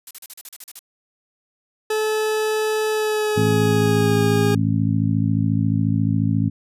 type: noise bursts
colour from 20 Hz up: blue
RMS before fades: -35 dBFS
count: 10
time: 0.07-0.792 s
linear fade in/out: 2 ms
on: 38 ms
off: 38 ms
type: tone with pitch glide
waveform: 40% pulse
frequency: 431.9 to 409.3 Hz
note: A4 to G#4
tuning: -32 to -25 cents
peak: -18 dBFS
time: 1.9-4.55 s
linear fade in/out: 5 ms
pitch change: -93 cents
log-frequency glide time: 2.9-4.19 s
type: harmonic tone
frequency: 54.2 Hz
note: A1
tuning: 25 cents flat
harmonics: 2 / 3 / 4 / 5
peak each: -20 / -22 / -23 / -24 dBFS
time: 3.36-6.5 s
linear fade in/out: 20 ms
effects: resampled to 32000 Hz